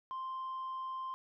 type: tone with tanh clipping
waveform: triangle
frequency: 1046.5 Hz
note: C6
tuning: in tune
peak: -38 dBFS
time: 0.11-1.14 s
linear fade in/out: 0 ms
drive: 6 dB
effects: none